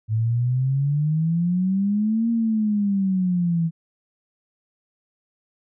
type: exponential two-way sweep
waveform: sine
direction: up then down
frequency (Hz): 108 to 233.1 to 162.4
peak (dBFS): -18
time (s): 0.08-3.71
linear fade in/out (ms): 50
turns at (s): 2.3
effects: none